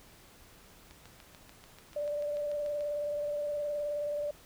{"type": "click train", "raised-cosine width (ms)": 0.2, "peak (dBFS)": -34, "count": 14, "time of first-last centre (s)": [0.91, 2.808], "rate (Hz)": 6.85}
{"type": "tone with vibrato", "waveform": "sine", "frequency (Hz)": 587.3, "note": "D5", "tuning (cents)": 0, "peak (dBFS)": -31, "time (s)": [1.96, 4.31], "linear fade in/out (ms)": 5, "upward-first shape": "sine", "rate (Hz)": 19, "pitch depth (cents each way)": 23}
{"effects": ["pink hiss -57 dBFS RMS until 4.45 s"]}